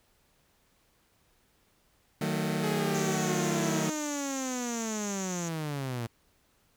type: chord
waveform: sawtooth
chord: D# diminished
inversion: none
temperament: just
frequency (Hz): 155.56 / 186.68 / 224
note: D#3 / F#3 / A3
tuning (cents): 0 / +16 / +31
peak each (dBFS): -28 / -29 / -29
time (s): 2.21-3.9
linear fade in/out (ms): 5
type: linear sweep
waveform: sawtooth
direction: down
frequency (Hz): 425.3 to 113.5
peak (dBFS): -28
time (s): 2.63-6.07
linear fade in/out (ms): 10
type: band-pass noise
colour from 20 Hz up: pink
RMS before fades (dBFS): -41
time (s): 2.94-5.49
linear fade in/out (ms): 10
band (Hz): 5900 to 7300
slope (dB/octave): 96
effects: pink hiss -68 dBFS RMS until 6.76 s